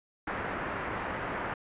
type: low-pass noise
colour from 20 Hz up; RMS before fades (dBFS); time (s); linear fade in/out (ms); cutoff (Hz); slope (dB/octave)
white; -35; 0.27-1.54; 5; 1800; 24
effects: resampled to 8000 Hz